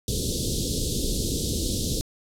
pink band-stop noise, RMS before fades -26 dBFS, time 0.08-2.01 s, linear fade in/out 0 ms, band 500 to 3500 Hz, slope 48 dB/octave, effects low-pass 11000 Hz 12 dB/octave

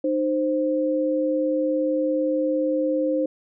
sine tone pair together, 305.9 / 523.3 Hz, D#4 / C5, -29 / 0 cents, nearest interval major sixth, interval 929 cents, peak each -23 / -22 dBFS, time 0.04-3.26 s, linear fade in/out 5 ms, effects none

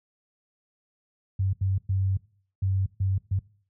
sine tone bursts at uneven times, 96 Hz, G2, 36 cents flat, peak -21 dBFS, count 6, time 1.39-1.53 / 1.61-1.78 / 1.89-2.17 / 2.62-2.86 / 3-3.18 / 3.31-3.39 s, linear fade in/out 5 ms, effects noise-tail reverb RT60 0.5 s tail -22 dB re dry + high-pass 60 Hz 12 dB/octave

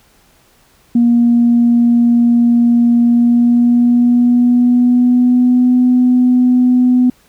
sine tone with pitch glide, 237.2 to 249.6 Hz, A#3 to B3, +30 to +19 cents, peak -6 dBFS, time 0.95-7.1 s, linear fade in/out 5 ms, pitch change +89 cents, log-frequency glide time 3.01-5.77 s, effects tanh soft clip ceiling -2 dBFS + pink hiss -51 dBFS RMS until 7.28 s

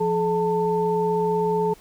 sine tone cluster, 172.8 / 427.6 / 892 Hz, F3 / A4 / A5, -18 / -49 / +23 cents, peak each -27 / -21 / -25 dBFS, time 0-1.74 s, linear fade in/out 10 ms, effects pink hiss -51 dBFS RMS until 1.8 s

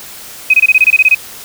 sine tone bursts, 2520 Hz, D#7, 21 cents sharp, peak -3 dBFS, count 11, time 0.5-1.148 s, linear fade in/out 5 ms, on 38 ms, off 23 ms, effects white hiss -31 dBFS RMS until 1.44 s

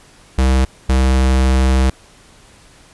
square tone pair in turn, 65.2 / 65.2 Hz, C2 / C2, -5 / -5 cents, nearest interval unison, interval 0 cents, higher neither, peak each -11 dBFS, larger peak neither, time 0.38-0.65 / 0.89-1.9 s, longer second, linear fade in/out 5 ms, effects pink hiss -46 dBFS RMS until 2.93 s + resampled to 24000 Hz

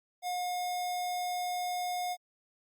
square tone with notch filter, 718 Hz, F5, 48 cents sharp, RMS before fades -34 dBFS, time 0.22-2.17 s, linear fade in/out 50 ms, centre 1600 Hz, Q 1.2, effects Opus 48 kbps

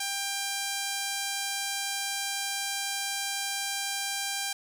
5% pulse tone, 794 Hz, G5, 22 cents sharp, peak -18 dBFS, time 0-4.53 s, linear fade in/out 5 ms, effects none

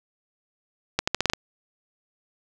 accelerating click train, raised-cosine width 0.2 ms, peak -4 dBFS, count 7, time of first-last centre 0.99-1.335 s, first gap 85 ms, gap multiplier 0.84, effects none

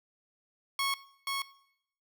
15% pulse tone with echo, 1100 Hz, C#6, 14 cents flat, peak -22 dBFS, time 0.79-0.94 s, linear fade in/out 2 ms, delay 480 ms, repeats 1, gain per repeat -3 dB, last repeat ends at 1.42 s, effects noise-tail reverb RT60 0.7 s tail -18 dB re dry

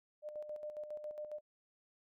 sine tone with tremolo, 602 Hz, D5, 43 cents sharp, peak -40 dBFS, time 0.22-1.41 s, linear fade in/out 50 ms, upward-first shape square, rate 7.3 Hz, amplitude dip 55%, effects none

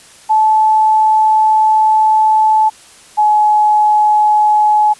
sine tone pair in turn, 868 / 847.2 Hz, A5 / G#5, -24 / +34 cents, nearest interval unison, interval 42 cents, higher first, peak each -7 dBFS, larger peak neither, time 0.29-2.7 / 3.17-4.94 s, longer first, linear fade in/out 20 ms, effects white hiss -41 dBFS RMS until 4.99 s + resampled to 24000 Hz

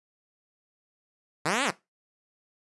5% pulse linear two-way sweep, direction up then down, 138.59 to 293.7 to 146.5 Hz, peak -13 dBFS, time 1.45-1.71 s, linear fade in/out 10 ms, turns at 1.64 s, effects noise-tail reverb RT60 0.2 s tail -18 dB re dry + resampled to 24000 Hz

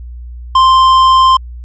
sine tone with tanh clipping, 1046.5 Hz, C6, in tune, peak -6 dBFS, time 0.55-1.37 s, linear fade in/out 5 ms, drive 10 dB, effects added 60 Hz sine -25 dBFS peak until 1.64 s + resampled to 16000 Hz

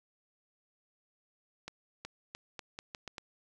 accelerating click train, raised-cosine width 0.2 ms, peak -24 dBFS, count 8, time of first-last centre 1.68-3.182 s, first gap 370 ms, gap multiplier 0.81, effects none

